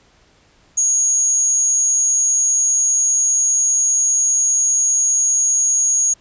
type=tone; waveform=sine; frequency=6645 Hz; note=G#8; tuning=in tune; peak=-12 dBFS; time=0.77-6.14 s; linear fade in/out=10 ms; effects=pink hiss -54 dBFS RMS until 6.2 s + resampled to 16000 Hz